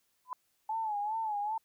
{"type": "tone with exponential growth", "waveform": "sine", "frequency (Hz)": 1005, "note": "B5", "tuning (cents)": 30, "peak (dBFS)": -30, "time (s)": [0.25, 0.33], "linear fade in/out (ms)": 1, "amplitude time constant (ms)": 17}
{"type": "tone with vibrato", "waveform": "sine", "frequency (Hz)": 857, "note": "A5", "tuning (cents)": -46, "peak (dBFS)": -31, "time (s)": [0.69, 1.58], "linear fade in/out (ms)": 5, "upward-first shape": "sine", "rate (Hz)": 2.5, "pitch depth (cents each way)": 89}
{"effects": ["white hiss -75 dBFS RMS until 1.64 s"]}